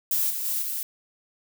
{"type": "noise with level steps", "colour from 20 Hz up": "violet", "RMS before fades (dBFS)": [-24, -30, -27, -30], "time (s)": [0.11, 0.83], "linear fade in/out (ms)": 2, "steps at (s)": [0.29, 0.44, 0.61], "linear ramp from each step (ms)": 20, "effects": []}